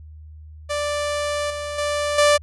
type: tone with level steps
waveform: sawtooth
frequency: 587.3 Hz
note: D5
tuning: in tune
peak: -18 / -23 / -17 / -9 dBFS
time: 0.69-2.38 s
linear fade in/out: 20 ms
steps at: 1.5 / 1.78 / 2.18 s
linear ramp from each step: 5 ms
effects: added 77 Hz sine -38 dBFS peak until 2.42 s + resampled to 24000 Hz